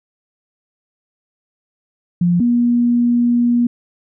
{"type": "tone pair in turn", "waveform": "sine", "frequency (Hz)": [174.61, 239.8], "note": ["F3", "A#3"], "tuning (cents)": [0, 49], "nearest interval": "perfect fourth", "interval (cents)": 549, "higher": "second", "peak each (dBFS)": -11, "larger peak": "neither", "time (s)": [[2.21, 2.4], [2.4, 3.67]], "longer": "second", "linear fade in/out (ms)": 5, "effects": []}